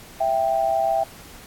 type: tone pair together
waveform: sine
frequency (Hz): 661 / 786.1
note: E5 / G5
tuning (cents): +5 / +5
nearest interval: minor third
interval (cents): 300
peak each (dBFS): -21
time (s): 0.2-1.04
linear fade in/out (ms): 10
effects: pink hiss -44 dBFS RMS until 1.46 s + AAC 64 kbps